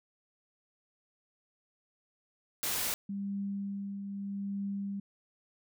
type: noise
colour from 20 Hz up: white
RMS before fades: -33 dBFS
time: 2.63-2.94 s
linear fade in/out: 0 ms
type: tone with tremolo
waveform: sine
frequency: 199 Hz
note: G3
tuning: 26 cents sharp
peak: -32 dBFS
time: 3.09-5 s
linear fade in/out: 5 ms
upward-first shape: triangle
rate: 0.8 Hz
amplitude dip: 45%
effects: none